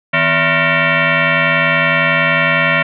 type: tone with frequency modulation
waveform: sine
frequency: 250.9 Hz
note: B3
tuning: 28 cents sharp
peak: -10 dBFS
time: 0.13-2.83 s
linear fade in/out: 10 ms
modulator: 411 Hz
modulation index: 6
effects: none